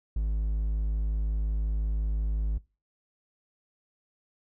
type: tone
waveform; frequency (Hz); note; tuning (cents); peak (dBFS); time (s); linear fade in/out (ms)
triangle; 52.8; G#1; +29; -23; 0.16-2.58; 5
effects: noise-tail reverb RT60 0.3 s tail -22 dB re dry